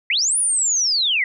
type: linear two-way sweep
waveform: sine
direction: up then down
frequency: 1911 to 9956 to 1911 Hz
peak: -16 dBFS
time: 0.1-1.24 s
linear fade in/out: 2 ms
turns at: 0.38 s
effects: none